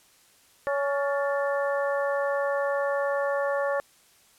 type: harmonic tone with a mistuned harmonic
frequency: 280.7 Hz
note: C#4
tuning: 22 cents sharp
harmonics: 2 / 3 / 4 / 5 / 6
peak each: -25 / -35 / -33 / -37 / -34 dBFS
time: 0.67-3.8 s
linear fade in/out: 0 ms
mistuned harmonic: 6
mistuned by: +75 cents
effects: white hiss -59 dBFS RMS until 4.38 s + low-pass 12000 Hz 12 dB/octave